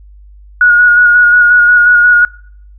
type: tone with vibrato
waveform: sine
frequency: 1448 Hz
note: F#6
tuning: 38 cents flat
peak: -3 dBFS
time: 0.61-2.25 s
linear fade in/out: 2 ms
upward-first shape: square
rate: 5.6 Hz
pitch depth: 18 cents each way
effects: noise-tail reverb RT60 0.6 s tail -25 dB re dry + added 50 Hz sine -34 dBFS peak until 2.78 s